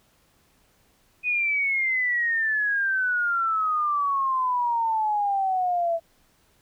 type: exponential sweep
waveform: sine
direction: down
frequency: 2500 to 659.3 Hz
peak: -21 dBFS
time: 1.23-6 s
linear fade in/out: 50 ms
effects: pink hiss -63 dBFS RMS until 6.61 s